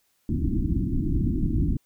pink low-pass noise, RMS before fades -24 dBFS, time 0.29-1.77 s, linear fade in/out 2 ms, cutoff 340 Hz, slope 96 dB/octave, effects white hiss -69 dBFS RMS until 1.85 s

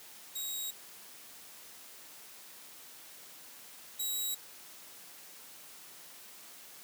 10% pulse tone pair in turn, 3809 / 3858 Hz, A#7 / B7, +37 / -41 cents, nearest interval unison, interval 22 cents, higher second, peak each -28 / -25 dBFS, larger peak second, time 0.35-0.71 / 3.99-4.35 s, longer neither, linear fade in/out 10 ms, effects white hiss -52 dBFS RMS until 6.83 s + high-pass 150 Hz 12 dB/octave

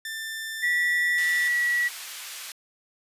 sawtooth tone, 1780 Hz, A6, 20 cents sharp, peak -28 dBFS, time 0.05-1.48 s, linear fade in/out 2 ms
sine tone with pitch glide, 1948 to 1936.8 Hz, B6 to B6, -24 to -34 cents, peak -21 dBFS, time 0.62-1.89 s, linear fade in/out 20 ms, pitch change -10 cents, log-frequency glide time 1.43-1.56 s
pink high-pass noise, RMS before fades -38 dBFS, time 1.18-2.52 s, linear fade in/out 2 ms, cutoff 1900 Hz, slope 12 dB/octave
effects resampled to 32000 Hz

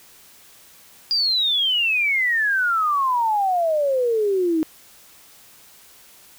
sine exponential sweep, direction down, 4862 to 308.6 Hz, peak -17 dBFS, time 1.11-4.63 s, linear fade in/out 0 ms, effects white hiss -49 dBFS RMS until 6.38 s

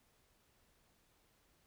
silence, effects pink hiss -73 dBFS RMS until 1.66 s

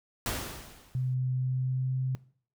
pink noise with exponential decay, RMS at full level -30 dBFS, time 0.26-1.14 s, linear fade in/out 1 ms, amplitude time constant 190 ms
sine tone with pitch glide, 128.2 to 130.06 Hz, C3 to C3, -35 to -10 cents, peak -27 dBFS, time 0.95-2.15 s, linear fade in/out 0 ms, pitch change +25 cents, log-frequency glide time 1.36-1.96 s
effects noise-tail reverb RT60 0.5 s tail -20 dB re dry

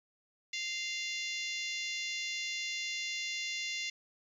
harmonic tone with a mistuned harmonic, 696 Hz, F5, 6 cents flat, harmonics 3 / 4 / 5 / 6 / 7 / 8 / 9 / 10, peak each -39 / -41 / -43 / -45 / -46 / -47 / -48 / -49 dBFS, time 0.53-3.9 s, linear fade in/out 5 ms, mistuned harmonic 10, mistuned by -19 cents, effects 11-bit

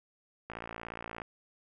click train, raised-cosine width 0.5 ms, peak -25 dBFS, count 42, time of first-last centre 0.5-1.218 s, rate 57.1 Hz, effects none

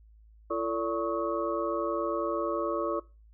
sine tone cluster, 339 / 448.2 / 576 / 1107 / 1275 Hz, E4 / A4 / D5 / C#6 / D#6, +49 / +32 / -34 / -3 / +42 cents, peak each -33 / -34 / -32 / -34 / -38 dBFS, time 0.5-3 s, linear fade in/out 10 ms, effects noise-tail reverb RT60 0.3 s tail -21 dB re dry + added 54 Hz sine -53 dBFS peak until 3.33 s

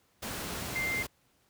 sine tone in noise, 2093 Hz, C7, in tune, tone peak -30 dBFS, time 0.75-1.03 s, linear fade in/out 10 ms, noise pink, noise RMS -37 dBFS, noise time 0.22-1.07 s, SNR +4 dB, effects pink hiss -69 dBFS RMS until 1.49 s + high-pass 60 Hz 12 dB/octave

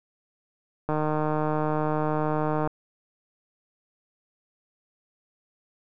click train, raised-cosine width 1 ms, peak -13 dBFS, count 274, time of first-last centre 0.89-2.674 s, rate 153 Hz, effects none

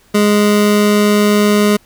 25% pulse tone, 207.7 Hz, G#3, in tune, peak -5 dBFS, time 0.14-1.77 s, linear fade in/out 10 ms, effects pink hiss -50 dBFS RMS until 1.85 s

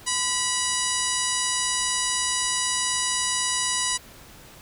harmonic tone with a mistuned harmonic, 976 Hz, B5, 21 cents flat, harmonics 1 / 2 / 3 / 4 / 5 / 6 / 7 / 8 / 9 / 10, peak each -32 / -32 / -32 / -32 / -32 / -32 / -32 / -32 / -32 / -32 dBFS, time 0.06-3.98 s, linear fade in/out 20 ms, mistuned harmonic 1, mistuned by +61 cents, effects pink hiss -47 dBFS RMS until 4.61 s

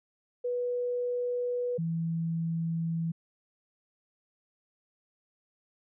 sine tone pair in turn, 490 / 165.04 Hz, B4 / E3, -14 / +2 cents, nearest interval octave + perfect fifth, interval 1884 cents, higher first, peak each -28 dBFS, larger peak neither, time 0.44-1.78 / 1.78-3.12 s, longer neither, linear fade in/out 10 ms, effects none

